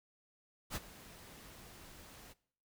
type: noise with ADSR envelope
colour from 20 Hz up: pink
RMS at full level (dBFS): -38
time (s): 0.7-2.34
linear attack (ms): 54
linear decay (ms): 36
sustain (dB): -17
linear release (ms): 25
effects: noise-tail reverb RT60 0.6 s tail -21 dB re dry